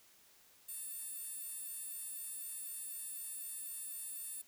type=tone with high-pass filter; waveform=15% pulse; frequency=896 Hz; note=A5; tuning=31 cents sharp; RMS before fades=-45 dBFS; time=0.68-4.42 s; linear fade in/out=10 ms; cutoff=11000 Hz; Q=2.5; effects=white hiss -65 dBFS RMS until 4.47 s